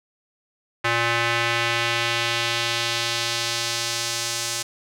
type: tone with band-pass filter sweep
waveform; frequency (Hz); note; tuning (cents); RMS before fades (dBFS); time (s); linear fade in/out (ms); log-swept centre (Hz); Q
square; 117.3; A#2; +11; -24; 0.84-4.63; 10; 1900 to 6700; 1.2
effects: none